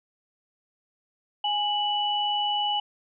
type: tone pair together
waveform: sine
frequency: 828.7 / 2960 Hz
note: G#5 / F#7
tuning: -4 / 0 cents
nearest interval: octave + minor seventh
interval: 2204 cents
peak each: -26 dBFS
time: 1.44-2.8 s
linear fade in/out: 5 ms
effects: none